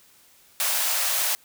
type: high-pass noise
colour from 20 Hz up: white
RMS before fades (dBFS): -24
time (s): 0.6-1.35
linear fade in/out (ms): 0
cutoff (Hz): 540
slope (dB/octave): 48
effects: white hiss -56 dBFS RMS until 1.44 s